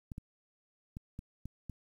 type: clicks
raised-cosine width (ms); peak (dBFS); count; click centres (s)
5; -29; 6; 0.118 / 0.181 / 0.969 / 1.191 / 1.456 / 1.697
effects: 10-bit